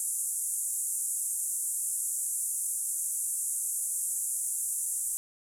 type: band-pass noise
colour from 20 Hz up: white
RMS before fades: -32 dBFS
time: 0-5.17 s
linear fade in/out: 0 ms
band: 7500 to 11000 Hz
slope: 48 dB/octave
effects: none